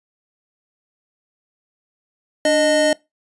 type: tone pair together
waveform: square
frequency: 294 / 615.8 Hz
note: D4 / D#5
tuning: +2 / -18 cents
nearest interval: octave + minor second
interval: 1280 cents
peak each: -21 / -15 dBFS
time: 2.45-2.93 s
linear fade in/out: 2 ms
effects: noise-tail reverb RT60 0.2 s tail -22 dB re dry + resampled to 24000 Hz